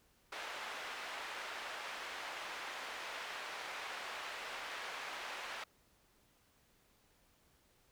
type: band-pass noise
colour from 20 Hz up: white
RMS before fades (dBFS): -45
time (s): 0.32-5.64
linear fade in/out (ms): 5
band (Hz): 580 to 2300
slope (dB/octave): 12
effects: pink hiss -71 dBFS RMS until 7.91 s